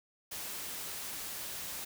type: noise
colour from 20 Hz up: white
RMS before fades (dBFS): -41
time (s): 0.31-1.85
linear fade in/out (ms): 10
effects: none